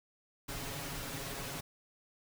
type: noise with comb filter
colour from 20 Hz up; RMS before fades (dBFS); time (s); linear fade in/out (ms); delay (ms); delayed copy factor
pink; -41; 0.48-1.61; 10; 7.2; +0.7
effects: none